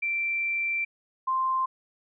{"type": "tone pair in turn", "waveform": "sine", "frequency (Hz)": [2349, 1046.4], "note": ["D7", "C6"], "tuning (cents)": [0, 0], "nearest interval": "octave + major second", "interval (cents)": 1400, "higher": "first", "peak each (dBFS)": [-25, -23], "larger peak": "second", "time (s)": [[0.02, 0.85], [1.27, 1.66]], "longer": "first", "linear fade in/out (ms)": 10, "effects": []}